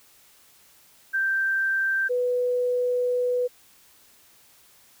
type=tone pair in turn; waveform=sine; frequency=1568 / 494.2 Hz; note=G6 / B4; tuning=0 / +1 cents; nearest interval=octave + minor sixth; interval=1999 cents; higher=first; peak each=-21 dBFS; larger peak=neither; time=1.13-2.09 / 2.09-3.48 s; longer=second; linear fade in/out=20 ms; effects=white hiss -56 dBFS RMS until 5 s